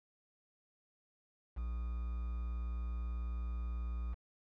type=tone with quantisation; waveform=triangle; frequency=59.2 Hz; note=A#1; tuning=27 cents sharp; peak=-34 dBFS; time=1.56-4.15 s; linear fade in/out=20 ms; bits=9; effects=low-pass 2000 Hz 12 dB/octave